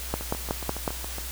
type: two click trains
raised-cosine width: 1 ms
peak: -21 / -11 dBFS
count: 8 / 5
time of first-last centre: 0.21-1.184 / 0.14-0.878 s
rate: 7.19 / 5.42 Hz
effects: added 60 Hz sine -36 dBFS peak until 1.31 s + white hiss -37 dBFS RMS until 1.31 s